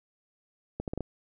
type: accelerating click train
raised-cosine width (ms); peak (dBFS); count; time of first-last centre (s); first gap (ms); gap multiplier
2; -19; 5; 0.8-1.007; 78; 0.73
effects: none